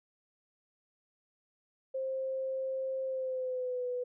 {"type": "tone with pitch glide", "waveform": "sine", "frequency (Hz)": [528, 495.5], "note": ["C5", "B4"], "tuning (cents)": [16, 6], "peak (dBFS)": -32, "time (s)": [1.94, 4.04], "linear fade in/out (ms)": 10, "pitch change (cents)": -110, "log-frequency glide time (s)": [3.04, 3.87], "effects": []}